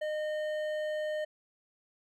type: tone with hard clipping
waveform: sine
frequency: 612 Hz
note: D#5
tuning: 29 cents flat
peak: -33 dBFS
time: 0.01-1.25 s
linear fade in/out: 10 ms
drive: 9 dB
effects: none